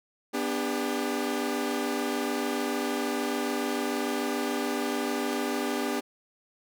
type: chord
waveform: sawtooth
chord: G major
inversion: first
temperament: equal with one note detuned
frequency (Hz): 246.9 / 293.7 / 400.9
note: B3 / D4 / G4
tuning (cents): 0 / 0 / +39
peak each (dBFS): -28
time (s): 0.33-6.01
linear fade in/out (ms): 20
effects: none